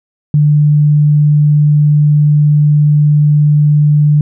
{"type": "tone", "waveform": "sine", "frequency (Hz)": 148.6, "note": "D3", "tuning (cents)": 21, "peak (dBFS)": -5, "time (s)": [0.34, 4.21], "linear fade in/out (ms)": 2, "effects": []}